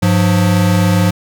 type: tone pair together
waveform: square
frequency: 101.2 / 177.78 Hz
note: G#2 / F3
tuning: -44 / +31 cents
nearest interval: minor seventh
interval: 975 cents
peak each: -13 dBFS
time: 0.02-1.11 s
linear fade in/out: 10 ms
effects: none